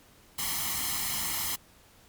white noise with comb filter, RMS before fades -31 dBFS, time 0.38-1.56 s, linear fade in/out 10 ms, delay 0.97 ms, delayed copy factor +0.75, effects pink hiss -58 dBFS RMS until 2.08 s + MP3 96 kbps

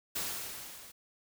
white noise with level ramp, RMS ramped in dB -34 to -52 dBFS, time 0.15-0.92 s, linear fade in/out 10 ms, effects none

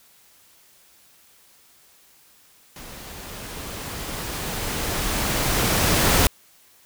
pink noise with level ramp, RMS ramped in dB -40 to -17 dBFS, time 2.76-6.27 s, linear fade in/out 2 ms, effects white hiss -55 dBFS RMS until 6.85 s

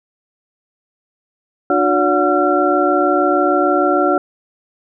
sine tone cluster, 298.4 / 364.9 / 572 / 728 / 1363 Hz, D4 / F#4 / D5 / F#5 / F6, +28 / -24 / -46 / -28 / -43 cents, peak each -18 dBFS, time 1.7-4.18 s, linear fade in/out 2 ms, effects none

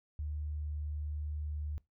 sine tone, 74.9 Hz, D2, 35 cents sharp, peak -35 dBFS, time 0.19-1.78 s, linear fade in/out 0 ms, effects noise-tail reverb RT60 0.2 s tail -22 dB re dry

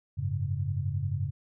sine chord, F# suspended second, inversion none, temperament equal, 92.5 / 103.83 / 138.59 Hz, F#2 / G#2 / C#3, 0 / 0 / 0 cents, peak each -32 dBFS, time 0.17-1.31 s, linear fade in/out 20 ms, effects none

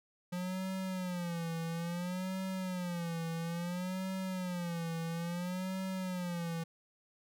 square tone with vibrato, 176.8 Hz, F3, 22 cents sharp, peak -36 dBFS, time 0.32-6.64 s, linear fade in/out 10 ms, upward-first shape sine, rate 0.59 Hz, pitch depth 120 cents each way, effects none

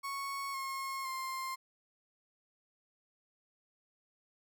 35% pulse tone with pitch steps, 1106 / 1079.5 / 1053.6 Hz, C#6 / C#6 / C6, -4 / -46 / +12 cents, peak -35 dBFS, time 0.03-1.56 s, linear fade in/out 20 ms, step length 510 ms, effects none

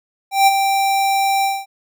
square tone with ADSR envelope, 784 Hz, G5, in tune, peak -8 dBFS, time 0.31-1.66 s, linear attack 160 ms, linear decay 30 ms, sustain -7 dB, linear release 220 ms, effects none

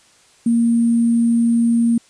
sine tone with sample-and-hold, 233.1 Hz, A#3, in tune, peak -12 dBFS, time 0.46-1.98 s, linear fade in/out 5 ms, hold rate 8820 Hz, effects white hiss -52 dBFS RMS until 2.09 s + resampled to 22050 Hz

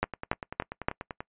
two click trains, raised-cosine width 0.5 ms, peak -9 / -20 dBFS, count 4 / 13, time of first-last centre 0.03-0.885 / 0.04-1.205 s, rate 3.51 / 10.3 Hz, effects noise-tail reverb RT60 0.1 s tail -24 dB re dry + resampled to 8000 Hz

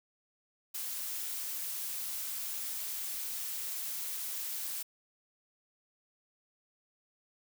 blue noise, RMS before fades -38 dBFS, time 0.74-4.83 s, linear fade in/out 10 ms, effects none

